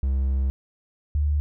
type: tone pair in turn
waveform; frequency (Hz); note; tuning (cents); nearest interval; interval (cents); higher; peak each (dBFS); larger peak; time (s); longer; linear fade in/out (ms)
triangle / sine; 66.8 / 73.71; C2 / D2; +36 / +7; major second; 171; second; -18 / -19; first; 0.03-0.5 / 1.15-1.4; first; 0
effects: none